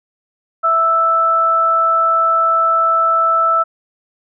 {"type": "tone pair together", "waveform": "sine", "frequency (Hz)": [659.3, 1318.6], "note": ["E5", "E6"], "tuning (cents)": [0, 0], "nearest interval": "octave", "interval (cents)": 1200, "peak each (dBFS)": [-20, -11], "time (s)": [0.63, 3.64], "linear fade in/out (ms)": 20, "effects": []}